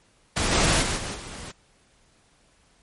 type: noise with level steps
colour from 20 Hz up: pink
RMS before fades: -24 / -20 / -26 / -32 / -38 dBFS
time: 0.36-1.52 s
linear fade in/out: 10 ms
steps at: 0.51 / 0.81 / 0.96 / 1.14 s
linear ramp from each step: 20 ms
effects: pink hiss -61 dBFS RMS until 2.82 s + MP3 48 kbps